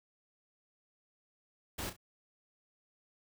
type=noise with echo; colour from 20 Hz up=pink; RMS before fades=-39 dBFS; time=1.78-1.9 s; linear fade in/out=10 ms; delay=33 ms; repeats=2; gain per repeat=-10 dB; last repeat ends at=1.966 s; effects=none